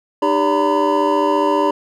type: tone cluster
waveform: triangle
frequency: 303.3 / 397.4 / 573 / 927 / 1002 Hz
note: D#4 / G4 / D5 / A#5 / B5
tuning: -44 / +24 / -43 / -10 / +25 cents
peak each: -18 dBFS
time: 0.22-1.71 s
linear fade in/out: 5 ms
effects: none